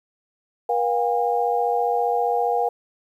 sine tone cluster, 480.4 / 713 / 808 Hz, B4 / F5 / G#5, -48 / +36 / -48 cents, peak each -23 dBFS, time 0.69-2.69 s, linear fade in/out 5 ms, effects 9-bit

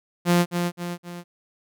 sawtooth tone with echo, 174.61 Hz, F3, in tune, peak -12 dBFS, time 0.25-0.46 s, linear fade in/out 50 ms, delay 260 ms, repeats 3, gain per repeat -6 dB, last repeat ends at 1.24 s, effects none

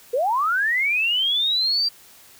sine linear sweep, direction up, 452.3 to 4756 Hz, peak -18 dBFS, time 0.13-1.89 s, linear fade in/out 10 ms, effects white hiss -49 dBFS RMS until 2.39 s

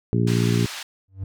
harmonic tone, 58.27 Hz, A#1, in tune, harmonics 2 / 3 / 4 / 5 / 6 / 7, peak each -20 / -23 / -26 / -30 / -29 / -29 dBFS, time 0.13-0.66 s, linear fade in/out 0 ms
white band-pass noise, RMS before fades -34 dBFS, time 0.27-0.83 s, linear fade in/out 5 ms, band 990 to 4900 Hz, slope 12 dB/octave
triangle tone with exponential growth, 95.9 Hz, G2, 37 cents flat, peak -21 dBFS, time 1.08-1.24 s, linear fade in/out 5 ms, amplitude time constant 33 ms
effects none

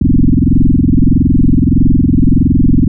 sine tone with frequency modulation, 130.81 Hz, C3, in tune, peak -5 dBFS, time 0.01-2.88 s, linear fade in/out 5 ms, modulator 21.6 Hz, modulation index 7.2, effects none

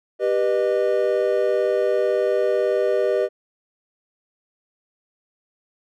triangle chord, G augmented, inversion none, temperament just, 392 / 490 / 612.5 Hz, G4 / B4 / D#5, 0 / -14 / -27 cents, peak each -20 dBFS, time 0.19-3.29 s, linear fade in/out 50 ms, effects none

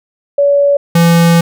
sine / square tone pair in turn, 568 / 168.87 Hz, C#5 / E3, +42 / +42 cents, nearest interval octave + major sixth, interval 2100 cents, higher first, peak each -6 dBFS, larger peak neither, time 0.38-0.77 / 0.95-1.41 s, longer second, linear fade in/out 5 ms, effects none

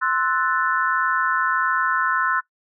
sine chord, F# half-diminished seventh, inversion second, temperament equal, 1046.5 / 1318.5 / 1480 / 1760 Hz, C6 / E6 / F#6 / A6, 0 / 0 / 0 / 0 cents, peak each -24 / -23 / -22 / -27 dBFS, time 0.01-2.41 s, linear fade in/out 20 ms, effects noise-tail reverb RT60 0.1 s tail -19 dB re dry

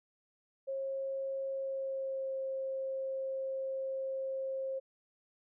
sine tone with pitch glide, 540 to 533.2 Hz, C#5 to C5, -45 to +33 cents, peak -34 dBFS, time 0.67-4.8 s, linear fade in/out 20 ms, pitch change -22 cents, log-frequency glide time 1.5-2.35 s, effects none

